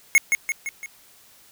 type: tone with echo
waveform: square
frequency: 2174 Hz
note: C#7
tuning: 34 cents flat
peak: -12 dBFS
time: 0.15-0.18 s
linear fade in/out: 0 ms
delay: 170 ms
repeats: 4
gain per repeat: -5 dB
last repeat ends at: 0.86 s
effects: white hiss -53 dBFS RMS until 1.51 s